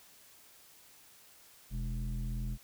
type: tone with low-pass filter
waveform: square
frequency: 41.25 Hz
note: E1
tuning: 2 cents sharp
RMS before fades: -36 dBFS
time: 1.7-2.58 s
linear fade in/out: 50 ms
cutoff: 170 Hz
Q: 4.9
effects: white hiss -59 dBFS RMS until 2.63 s